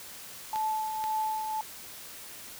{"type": "tone with tremolo", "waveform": "sine", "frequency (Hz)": 870, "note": "A5", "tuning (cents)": -20, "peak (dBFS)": -26, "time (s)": [0.53, 1.61], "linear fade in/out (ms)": 2, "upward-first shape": "triangle", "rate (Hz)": 1.9, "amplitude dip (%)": 50}
{"type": "clicks", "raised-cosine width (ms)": 0.2, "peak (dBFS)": -21, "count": 2, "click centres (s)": [0.559, 1.04]}
{"effects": ["white hiss -45 dBFS RMS until 2.59 s"]}